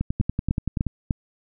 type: two click trains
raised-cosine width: 5 ms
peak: -9 / -11 dBFS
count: 4 / 10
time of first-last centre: 0.21-1.108 / 0.01-0.867 s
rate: 3.34 / 10.5 Hz
effects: none